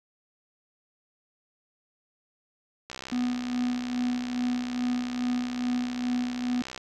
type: click train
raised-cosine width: 0.2 ms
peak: -20 dBFS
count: 253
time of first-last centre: 2.9-6.777 s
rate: 65 Hz
type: tone with tremolo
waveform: triangle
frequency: 246.9 Hz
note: B3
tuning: in tune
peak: -22 dBFS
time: 3.12-6.62 s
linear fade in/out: 2 ms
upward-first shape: sine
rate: 2.4 Hz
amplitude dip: 55%
effects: none